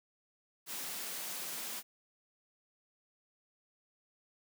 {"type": "high-pass noise", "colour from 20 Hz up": "white", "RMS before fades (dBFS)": -41, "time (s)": [0.66, 1.83], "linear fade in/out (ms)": 50, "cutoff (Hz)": 150, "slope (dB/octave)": 96, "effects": []}